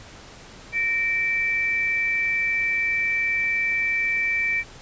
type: tone pair together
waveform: sine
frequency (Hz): 1848 / 2328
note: A#6 / D7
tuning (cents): -16 / -16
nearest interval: major third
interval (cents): 400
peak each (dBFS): -28 / -21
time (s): 0.72-4.64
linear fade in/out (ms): 50
effects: pink hiss -44 dBFS RMS until 4.81 s + resampled to 16000 Hz